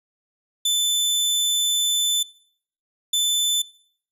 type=tone pair in turn; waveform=sawtooth; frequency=3520 / 3520 Hz; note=A7 / A7; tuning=0 / 0 cents; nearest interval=unison; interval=0 cents; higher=neither; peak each=-15 dBFS; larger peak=neither; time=0.65-2.23 / 3.13-3.62 s; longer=first; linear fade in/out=5 ms; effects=noise-tail reverb RT60 0.6 s tail -22 dB re dry + resampled to 32000 Hz